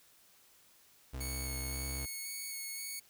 35% pulse tone with pitch glide, 65.41 to 66.71 Hz, C2 to C2, 0 to +34 cents, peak -37 dBFS, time 1.13-2.06 s, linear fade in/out 10 ms, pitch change +34 cents, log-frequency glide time 1.63-1.93 s
5% pulse tone with vibrato, 2211 Hz, C#7, 5 cents flat, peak -30 dBFS, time 1.2-3 s, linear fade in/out 10 ms, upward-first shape square, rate 1.9 Hz, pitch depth 10 cents each way
effects white hiss -64 dBFS RMS until 3.09 s

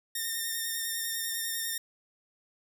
5% pulse tone with vibrato, 1826 Hz, A#6, 36 cents flat, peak -21 dBFS, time 0.15-1.78 s, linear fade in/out 5 ms, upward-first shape sine, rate 10 Hz, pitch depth 23 cents each way, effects none

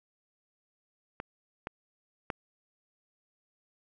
clicks, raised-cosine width 0.5 ms, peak -21 / -20 / -17 dBFS, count 3, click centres 1.201 / 1.671 / 2.302 s, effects none

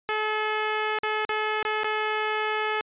10% pulse tone with dropouts, 429.7 Hz, A4, 41 cents flat, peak -16 dBFS, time 0.09-2.81 s, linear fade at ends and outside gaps 0 ms, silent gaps 0.987-1.033 / 1.251-1.293 / 1.628-1.651 / 1.834-1.844 s, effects resampled to 8000 Hz

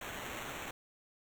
blue noise with sample-and-hold, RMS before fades -43 dBFS, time 0.01-0.71 s, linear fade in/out 5 ms, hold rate 4900 Hz, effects none

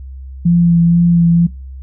sine tone with vibrato, 170.7 Hz, F3, 39 cents flat, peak -7 dBFS, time 0.45-1.47 s, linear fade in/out 10 ms, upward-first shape sine, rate 2.1 Hz, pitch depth 17 cents each way, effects noise-tail reverb RT60 0.3 s tail -24 dB re dry + added 66 Hz sine -27 dBFS peak until 1.82 s

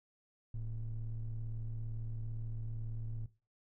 triangle ring-modulated tone, 65.41 Hz, C2, in tune, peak -31 dBFS, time 0.54-3.26 s, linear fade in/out 5 ms, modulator 46.5 Hz, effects noise-tail reverb RT60 0.3 s tail -18 dB re dry + tanh soft clip ceiling -30 dBFS

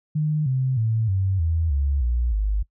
sine tone with pitch steps, 152.6 / 130.56 / 111.71 / 95.58 / 81.78 / 69.97 / 59.86 / 51.22 Hz, D#3 / C3 / A2 / G2 / E2 / C#2 / A#1 / G#1, -33 / -3 / +27 / -43 / -13 / +17 / +47 / -23 cents, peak -19 dBFS, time 0.15-2.63 s, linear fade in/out 10 ms, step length 310 ms, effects noise-tail reverb RT60 0.1 s tail -21 dB re dry

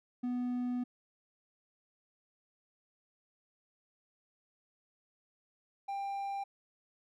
triangle tone pair in turn, 246.9 / 793.2 Hz, B3 / G5, 0 / +20 cents, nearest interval octave + minor sixth, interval 2020 cents, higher second, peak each -30 / -33 dBFS, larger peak first, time 0.23-0.84 / 5.88-6.44 s, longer first, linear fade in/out 10 ms, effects none

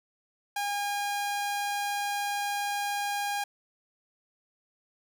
sawtooth tone, 813 Hz, G#5, 37 cents flat, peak -25 dBFS, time 0.56-3.44 s, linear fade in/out 5 ms, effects none

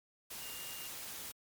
sine tone in noise, 2819 Hz, F7, 16 cents sharp, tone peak -50 dBFS, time 0.41-0.88 s, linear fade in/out 10 ms, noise white, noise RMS -45 dBFS, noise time 0.3-1.32 s, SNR -8 dB, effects MP3 96 kbps

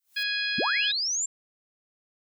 blue noise with exponential growth, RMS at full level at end -43 dBFS, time 0-0.23 s, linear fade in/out 0 ms, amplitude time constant 49 ms
harmonic tone, 830.6 Hz, G#5, in tune, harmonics 2 / 3 / 4 / 5 / 6, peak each -30 / -32 / -33 / -34 / -35 dBFS, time 0.16-0.92 s, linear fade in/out 10 ms
sine linear sweep, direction up, 132.3 to 7480 Hz, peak -25 dBFS, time 0.58-1.26 s, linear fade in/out 5 ms
effects none

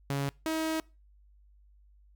sawtooth tone pair in turn, 139.6 / 318.7 Hz, C#3 / D#4, +13 / +42 cents, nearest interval octave + major second, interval 1429 cents, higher second, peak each -25 dBFS, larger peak neither, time 0.1-0.29 / 0.46-0.8 s, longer second, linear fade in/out 0 ms, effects noise-tail reverb RT60 0.3 s tail -24 dB re dry + added 50 Hz sine -57 dBFS peak until 2.15 s

